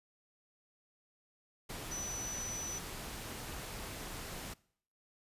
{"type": "tone in noise", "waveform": "sine", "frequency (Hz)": 5970, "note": "F#8", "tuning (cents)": 15, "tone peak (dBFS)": -39, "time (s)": [1.91, 2.79], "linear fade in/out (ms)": 10, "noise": "pink", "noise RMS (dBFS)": -44, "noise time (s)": [1.69, 4.54], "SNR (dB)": 2, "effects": ["noise-tail reverb RT60 0.6 s tail -22 dB re dry", "resampled to 32000 Hz"]}